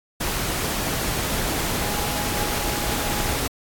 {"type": "tone in noise", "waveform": "sine", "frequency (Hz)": 830.6, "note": "G#5", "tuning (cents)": 0, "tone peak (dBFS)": -33, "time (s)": [1.8, 3.36], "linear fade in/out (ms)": 10, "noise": "pink", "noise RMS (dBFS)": -25, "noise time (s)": [0.2, 3.48], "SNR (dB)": -11, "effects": ["AAC 64 kbps"]}